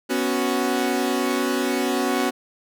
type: chord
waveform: sawtooth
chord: B suspended second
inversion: none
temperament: equal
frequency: 246.9 / 277.2 / 370 Hz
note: B3 / C#4 / F#4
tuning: 0 / 0 / 0 cents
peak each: -21 dBFS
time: 0.09-2.31 s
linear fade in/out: 20 ms
effects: none